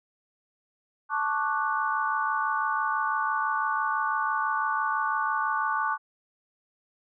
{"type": "chord", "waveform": "sine", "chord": "D major seventh", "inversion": "second", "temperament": "equal", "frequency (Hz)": [880, 1108.7, 1174.7, 1480], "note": ["A5", "C#6", "D6", "F#6"], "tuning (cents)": [0, 0, 0, 0], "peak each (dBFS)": -30, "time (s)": [1.09, 5.98], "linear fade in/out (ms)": 50, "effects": []}